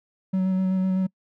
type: tone with vibrato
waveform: triangle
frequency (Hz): 187.7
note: F#3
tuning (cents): +25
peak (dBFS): -18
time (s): 0.33-1.07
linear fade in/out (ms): 10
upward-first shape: square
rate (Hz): 7.9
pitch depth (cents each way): 12
effects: noise-tail reverb RT60 0.1 s tail -26 dB re dry